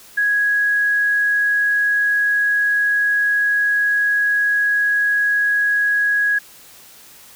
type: tone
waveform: sine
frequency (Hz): 1662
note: G#6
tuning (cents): +1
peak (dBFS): -14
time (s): 0.17-6.39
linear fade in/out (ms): 10
effects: white hiss -44 dBFS RMS until 7.35 s